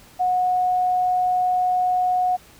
sine tone, 730 Hz, F#5, 24 cents flat, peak -17 dBFS, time 0.19-2.37 s, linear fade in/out 20 ms, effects pink hiss -49 dBFS RMS until 2.59 s

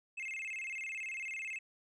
triangle tone with vibrato, 2349 Hz, D7, in tune, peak -37 dBFS, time 0.17-1.59 s, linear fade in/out 10 ms, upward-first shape square, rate 18 Hz, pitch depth 180 cents each way, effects resampled to 24000 Hz

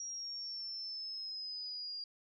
sine linear sweep, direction down, 5680 to 4791 Hz, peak -40 dBFS, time 0-2.04 s, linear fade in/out 2 ms, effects none

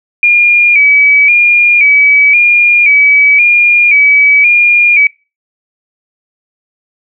sine tone with vibrato, 2349 Hz, D7, in tune, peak -3 dBFS, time 0.23-5.07 s, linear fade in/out 2 ms, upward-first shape square, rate 0.95 Hz, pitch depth 49 cents each way, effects noise-tail reverb RT60 0.3 s tail -24 dB re dry

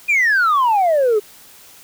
sine exponential sweep, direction down, 2487 to 404.6 Hz, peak -10 dBFS, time 0.08-1.2 s, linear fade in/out 20 ms, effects tanh soft clip ceiling -10 dBFS + white hiss -44 dBFS RMS until 1.83 s

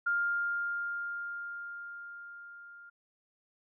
sine tone with level ramp, 1403 Hz, F6, 8 cents sharp, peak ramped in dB -26 to -49 dBFS, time 0.06-2.9 s, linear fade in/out 10 ms, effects none

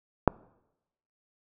click, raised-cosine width 1 ms, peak -3 dBFS, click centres 0.277 s, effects noise-tail reverb RT60 0.9 s tail -25 dB re dry

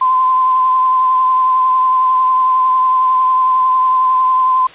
sine tone with vibrato, 1030 Hz, C6, 28 cents flat, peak -9 dBFS, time 0.01-4.67 s, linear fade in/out 5 ms, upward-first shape triangle, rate 11 Hz, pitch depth 25 cents each way, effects white hiss -37 dBFS RMS until 4.74 s + resampled to 8000 Hz

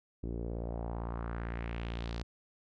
sawtooth tone with low-pass filter sweep, 57.7 Hz, A#1, 17 cents flat, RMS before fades -38 dBFS, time 0.23-2.23 s, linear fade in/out 5 ms, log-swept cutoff 340 to 4900 Hz, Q 2.2, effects none

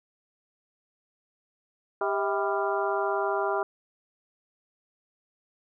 harmonic tone with a mistuned harmonic, 198.3 Hz, G3, 20 cents sharp, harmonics 2 / 3 / 4 / 5 / 6 / 7, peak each -29 / -31 / -32 / -33 / -34 / -34 dBFS, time 2.01-3.63 s, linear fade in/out 2 ms, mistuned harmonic 3, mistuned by +130 cents, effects none

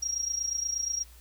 sine tone with amplitude modulation, 5630 Hz, F8, 13 cents sharp, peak -25 dBFS, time 0.02-1.04 s, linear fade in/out 10 ms, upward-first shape sine, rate 28.4 Hz, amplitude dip 75%, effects added 60 Hz sine -50 dBFS peak until 1.2 s + white hiss -57 dBFS RMS until 1.2 s

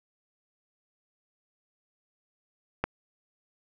click, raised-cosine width 0.5 ms, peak -11 dBFS, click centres 2.84 s, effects none

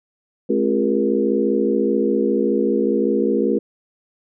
sine tone cluster, 213.1 / 267.3 / 349.2 / 409.6 / 474.7 Hz, G#3 / C4 / F4 / G#4 / A#4, +45 / +37 / 0 / -24 / +31 cents, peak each -22 dBFS, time 0.49-3.59 s, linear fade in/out 10 ms, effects none

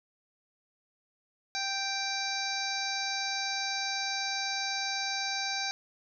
harmonic tone, 784 Hz, G5, in tune, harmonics 1 / 2 / 3 / 5 / 6 / 7 / 8, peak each -37 / -38 / -38 / -37 / -38 / -40 / -41 dBFS, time 1.55-5.71 s, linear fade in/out 0 ms, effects none

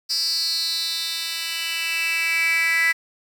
10% pulse tone with high-pass filter sweep, 330 Hz, E4, 2 cents sharp, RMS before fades -23 dBFS, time 0.09-2.93 s, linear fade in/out 20 ms, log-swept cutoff 4900 to 2000 Hz, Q 7.6, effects 8-bit

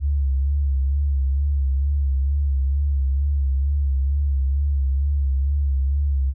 sine tone with vibrato, 69.3 Hz, C#2, in tune, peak -17 dBFS, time 0-6.34 s, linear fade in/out 50 ms, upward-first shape sine, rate 2.2 Hz, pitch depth 62 cents each way, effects none

